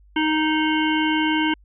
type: harmonic tone with a mistuned harmonic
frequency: 311.1 Hz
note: D#4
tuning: in tune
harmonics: 1 / 3 / 5 / 7 / 9 / 10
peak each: -20 / -25 / -27 / -28 / -30 / -30 dBFS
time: 0.16-1.54 s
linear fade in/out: 5 ms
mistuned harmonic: 10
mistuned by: -22 cents
effects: added 50 Hz sine -49 dBFS peak until 1.64 s